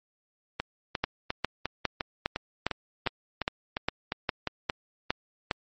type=two click trains; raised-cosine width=0.3 ms; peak=-13 / -9 dBFS; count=12 / 12; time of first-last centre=0.6-4.473 / 1.04-5.512 s; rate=2.84 / 2.46 Hz; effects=MP3 32 kbps

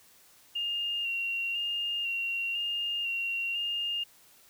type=tone with vibrato; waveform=sine; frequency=2787 Hz; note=F7; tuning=4 cents flat; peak=-29 dBFS; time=0.55-4.04 s; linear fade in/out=10 ms; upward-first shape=square; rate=1 Hz; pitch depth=22 cents each way; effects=white hiss -59 dBFS RMS until 4.49 s

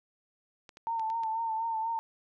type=clicks; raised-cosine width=0.2 ms; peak=-31 dBFS; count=5; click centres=0.692 / 0.771 / 0.996 / 1.101 / 1.235 s
type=tone with vibrato; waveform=sine; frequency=900 Hz; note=A5; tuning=39 cents sharp; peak=-29 dBFS; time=0.87-1.99 s; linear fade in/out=0 ms; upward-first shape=sine; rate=4.1 Hz; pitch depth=42 cents each way
effects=none

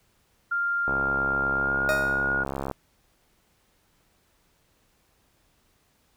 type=tone with pitch glide; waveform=sine; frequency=1396.9 to 1437 Hz; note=F6 to F6; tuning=0 to +49 cents; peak=-23 dBFS; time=0.51-2.44 s; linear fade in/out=10 ms; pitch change=+49 cents; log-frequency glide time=1.54-1.94 s
type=click train; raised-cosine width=1 ms; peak=-16 dBFS; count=126; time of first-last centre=0.88-2.713 s; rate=68.2 Hz
type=tone with exponential decay; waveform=40% pulse; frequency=622.3 Hz; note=D#5; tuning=in tune; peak=-21 dBFS; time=1.89-2.35 s; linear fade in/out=0 ms; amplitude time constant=100 ms
effects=pink hiss -66 dBFS RMS until 6.16 s

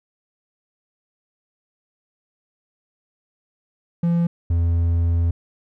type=tone pair in turn; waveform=triangle; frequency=170.5 / 84.61 Hz; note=F3 / E2; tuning=-41 / +46 cents; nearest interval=octave; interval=1213 cents; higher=first; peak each=-14 dBFS; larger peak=neither; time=4.03-4.27 / 4.5-5.31 s; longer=second; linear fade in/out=5 ms; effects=none

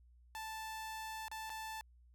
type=tone with dropouts; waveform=sawtooth; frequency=880 Hz; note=A5; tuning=in tune; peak=-39 dBFS; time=0.35-1.81 s; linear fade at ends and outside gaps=0 ms; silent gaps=1.282-1.315 / 1.495-1.501 s; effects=added 60 Hz sine -61 dBFS peak until 2.14 s

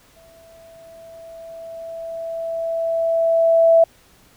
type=tone with exponential growth; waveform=sine; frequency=661 Hz; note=E5; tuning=5 cents sharp; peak=-8 dBFS; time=0.16-3.84 s; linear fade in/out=5 ms; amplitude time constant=800 ms; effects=pink hiss -53 dBFS RMS until 4.36 s

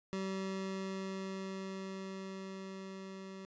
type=tone with level ramp; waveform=25% pulse; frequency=191.7 Hz; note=G3; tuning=38 cents flat; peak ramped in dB=-32 to -42 dBFS; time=0.13-3.45 s; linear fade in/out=0 ms; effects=resampled to 16000 Hz

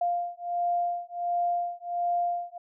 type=beating tone pair; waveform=sine; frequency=698.5 / 699.9 Hz; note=F5 / F5; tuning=0 / +4 cents; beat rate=1.4 Hz; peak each=-29 dBFS; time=0.01-2.58 s; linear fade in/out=5 ms; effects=none

